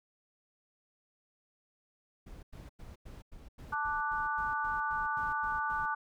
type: noise bursts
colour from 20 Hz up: brown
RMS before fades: -48 dBFS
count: 14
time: 2.26-5.862 s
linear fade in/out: 10 ms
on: 170 ms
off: 94 ms
type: chord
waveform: sine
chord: D major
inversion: second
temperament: equal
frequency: 880 / 1174.7 / 1480 Hz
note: A5 / D6 / F#6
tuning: 0 / 0 / 0 cents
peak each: -35 dBFS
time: 3.72-5.95 s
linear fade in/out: 10 ms
effects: none